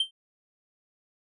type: tone with exponential decay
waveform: triangle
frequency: 3136 Hz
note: G7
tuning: in tune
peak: -18 dBFS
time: 0-0.11 s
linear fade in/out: 5 ms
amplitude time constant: 22 ms
effects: resampled to 24000 Hz